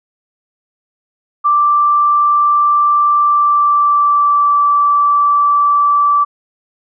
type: tone with pitch glide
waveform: sine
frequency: 1174.7 to 1161.2 Hz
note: D6 to D6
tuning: 0 to -20 cents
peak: -8 dBFS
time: 1.44-6.25 s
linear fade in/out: 20 ms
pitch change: -20 cents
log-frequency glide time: 3.21-4.54 s
effects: none